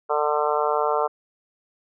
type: harmonic tone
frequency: 149.4 Hz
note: D3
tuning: 30 cents sharp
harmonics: 3 / 4 / 5 / 6 / 7 / 8 / 9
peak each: -25 / -26 / -27 / -28 / -28 / -29 / -30 dBFS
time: 0.09-1.08 s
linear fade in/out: 20 ms
effects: none